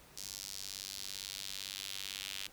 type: tone with high-pass filter sweep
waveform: sawtooth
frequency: 97.8 Hz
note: G2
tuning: 4 cents flat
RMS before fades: -44 dBFS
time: 0.17-2.47 s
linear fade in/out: 5 ms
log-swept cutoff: 5300 to 3100 Hz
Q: 1.9
effects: pink hiss -59 dBFS RMS until 2.52 s